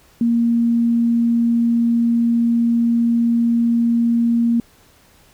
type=tone; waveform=sine; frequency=233.8 Hz; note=A#3; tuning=5 cents sharp; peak=-13 dBFS; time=0.21-4.6 s; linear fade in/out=2 ms; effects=pink hiss -52 dBFS RMS until 5.33 s